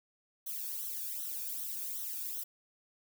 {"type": "noise with flanger", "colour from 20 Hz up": "violet", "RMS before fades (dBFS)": -39, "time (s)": [0.46, 2.44], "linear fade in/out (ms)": 10, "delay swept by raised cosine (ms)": [0.41, 1.01], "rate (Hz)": 2.6, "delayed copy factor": -0.9, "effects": []}